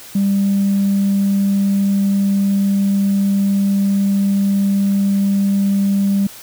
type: tone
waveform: sine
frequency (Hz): 198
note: G3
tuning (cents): +18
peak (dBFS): -11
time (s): 0.15-6.27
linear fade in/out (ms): 5
effects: tanh soft clip ceiling -9 dBFS + white hiss -37 dBFS RMS until 6.42 s